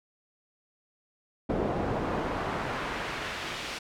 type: noise with band-pass filter sweep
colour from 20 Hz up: brown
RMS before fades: -32 dBFS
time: 1.49-3.79 s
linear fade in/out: 10 ms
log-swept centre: 450 to 3700 Hz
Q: 0.82
effects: none